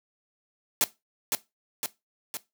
white noise with echo, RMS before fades -22 dBFS, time 0.81-0.84 s, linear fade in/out 0 ms, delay 510 ms, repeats 3, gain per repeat -4 dB, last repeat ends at 2.37 s, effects noise-tail reverb RT60 0.2 s tail -17 dB re dry + high-pass 100 Hz 12 dB/octave

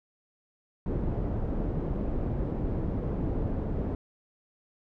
pink low-pass noise, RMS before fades -30 dBFS, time 0.86-3.95 s, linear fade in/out 2 ms, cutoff 430 Hz, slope 12 dB/octave, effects none

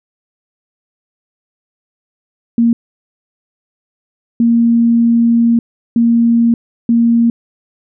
sine tone bursts at uneven times, 233.1 Hz, A#3, in tune, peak -7 dBFS, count 4, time 2.58-2.73 / 4.4-5.59 / 5.96-6.54 / 6.89-7.3 s, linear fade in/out 2 ms, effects none

